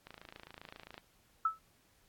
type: click train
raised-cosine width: 0.3 ms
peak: -32 dBFS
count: 26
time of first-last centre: 0.07-0.979 s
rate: 27.5 Hz
type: tone with exponential decay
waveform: sine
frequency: 1308 Hz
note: E6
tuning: 14 cents flat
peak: -24 dBFS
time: 1.45-1.59 s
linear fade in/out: 5 ms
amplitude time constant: 29 ms
effects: pink hiss -69 dBFS RMS until 2.08 s + AAC 64 kbps